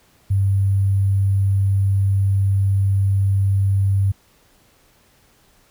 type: tone with sample-and-hold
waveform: sine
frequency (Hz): 98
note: G2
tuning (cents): 0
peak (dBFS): -14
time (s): 0.3-4.12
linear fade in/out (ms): 10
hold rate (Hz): 11025
effects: pink hiss -56 dBFS RMS until 5.7 s